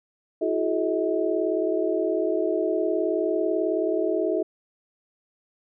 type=tone cluster; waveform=sine; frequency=328.6 / 368.2 / 426.8 / 638 Hz; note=E4 / F#4 / G#4 / D#5; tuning=-5 / -8 / +47 / +43 cents; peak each=-27 dBFS; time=0.41-4.43 s; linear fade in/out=10 ms; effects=none